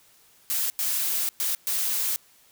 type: noise bursts at uneven times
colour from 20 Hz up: blue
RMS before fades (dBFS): -26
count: 4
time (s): 0.5-0.7 / 0.79-1.29 / 1.4-1.55 / 1.67-2.16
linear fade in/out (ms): 0
effects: white hiss -58 dBFS RMS until 2.51 s